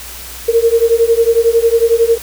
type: beating tone pair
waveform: sine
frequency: 455.7 / 466.7 Hz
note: A#4 / A#4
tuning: -39 / +2 cents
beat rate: 11 Hz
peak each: -11 dBFS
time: 0.48-2.18 s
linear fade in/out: 10 ms
effects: added 60 Hz sine -35 dBFS peak until 2.22 s + white hiss -30 dBFS RMS until 2.22 s